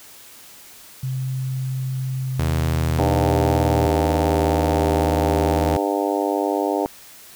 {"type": "tone with pitch glide", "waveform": "sine", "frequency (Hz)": [130.7, 118.48], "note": ["C3", "A#2"], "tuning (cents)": [-1, 29], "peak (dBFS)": -22, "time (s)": [1.03, 3.87], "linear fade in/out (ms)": 5, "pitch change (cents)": -170, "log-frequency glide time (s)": [2.26, 3.71]}
{"type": "tone", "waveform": "sawtooth", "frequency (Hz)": 79.6, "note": "D#2", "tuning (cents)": 40, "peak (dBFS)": -16, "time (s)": [2.39, 5.77], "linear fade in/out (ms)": 5}
{"type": "harmonic tone", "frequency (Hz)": 100, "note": "G2", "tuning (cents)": 35, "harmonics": [3, 4, 5, 6, 7, 8, 9], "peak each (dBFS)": [-24, -25, -26, -27, -27, -28, -29], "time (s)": [2.99, 6.86], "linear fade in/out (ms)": 0}
{"effects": ["white hiss -44 dBFS RMS until 7.35 s"]}